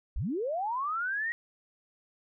sine linear sweep, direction up, 31.07 to 1908 Hz, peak -29 dBFS, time 0.16-1.32 s, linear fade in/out 0 ms, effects none

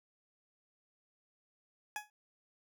20% pulse tone with exponential decay, 840 Hz, G#5, 19 cents sharp, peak -29 dBFS, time 1.96-2.1 s, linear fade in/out 1 ms, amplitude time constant 29 ms, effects none

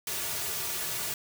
white noise with comb filter, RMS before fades -33 dBFS, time 0.07-1.14 s, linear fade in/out 2 ms, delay 3.8 ms, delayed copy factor -0.8, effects none

